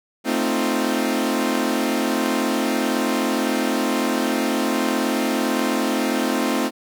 sawtooth chord, F dominant seventh, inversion first, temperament equal with one note detuned, 222 / 261.6 / 311.1 / 349.2 Hz, A3 / C4 / Eb4 / F4, +16 / 0 / 0 / 0 cents, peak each -21 / -19 / -22 / -23 dBFS, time 0.24-6.71 s, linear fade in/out 50 ms, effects none

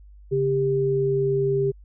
sine tone pair together, 140 / 396.6 Hz, C#3 / G4, +18 / +20 cents, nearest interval octave + tritone, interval 1802 cents, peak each -25 / -20 dBFS, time 0.31-1.72 s, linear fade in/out 20 ms, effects added 50 Hz sine -44 dBFS peak until 1.84 s

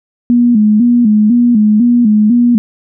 sine tone with vibrato, 225.9 Hz, A3, 46 cents sharp, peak -5 dBFS, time 0.3-2.58 s, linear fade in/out 0 ms, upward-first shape square, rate 2 Hz, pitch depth 110 cents each way, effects none

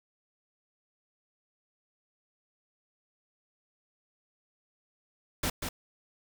pink noise with echo, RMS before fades -30 dBFS, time 5.43-5.5 s, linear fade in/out 5 ms, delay 190 ms, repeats 1, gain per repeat -5 dB, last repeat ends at 5.69 s, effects none

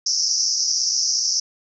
pink band-pass noise, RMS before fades -21 dBFS, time 0.06-1.4 s, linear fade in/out 5 ms, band 5100 to 6000 Hz, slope 96 dB/octave, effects none

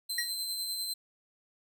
sawtooth tone with tremolo, 4097 Hz, C8, 37 cents flat, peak -29 dBFS, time 0.09-0.94 s, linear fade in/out 10 ms, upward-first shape sine, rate 10 Hz, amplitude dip 30%
square tone with exponential decay, 1901 Hz, A#6, 33 cents sharp, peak -27 dBFS, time 0.18-0.31 s, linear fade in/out 5 ms, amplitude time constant 27 ms
effects none

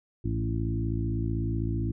harmonic tone with a mistuned harmonic, 55.8 Hz, A1, 25 cents sharp, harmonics 1 / 2 / 3 / 4 / 5 / 6, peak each -32 / -29 / -37 / -38 / -36 / -36 dBFS, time 0.24-1.92 s, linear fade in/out 10 ms, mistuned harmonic 2, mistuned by -45 cents, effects none

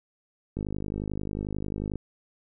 click train, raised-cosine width 3 ms, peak -19 dBFS, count 72, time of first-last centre 0.57-1.957 s, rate 51.2 Hz, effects none

